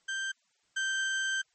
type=tone pair in turn; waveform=35% pulse; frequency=1570 / 1562.6 Hz; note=G6 / G6; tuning=+2 / -6 cents; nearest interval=unison; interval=8 cents; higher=first; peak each=-30 / -27 dBFS; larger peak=second; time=0.08-0.32 / 0.76-1.42 s; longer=second; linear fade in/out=10 ms; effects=white hiss -72 dBFS RMS until 1.54 s + MP3 32 kbps